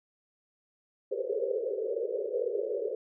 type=band-pass noise; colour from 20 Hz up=pink; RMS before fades=-32 dBFS; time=1.11-2.95 s; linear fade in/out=5 ms; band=390 to 550 Hz; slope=96 dB/octave; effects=none